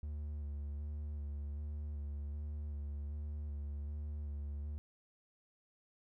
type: tone with vibrato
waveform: triangle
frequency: 73.2 Hz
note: D2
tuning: 5 cents flat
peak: -37 dBFS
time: 0.03-4.78 s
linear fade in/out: 0 ms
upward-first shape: square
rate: 1.3 Hz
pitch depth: 24 cents each way
effects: none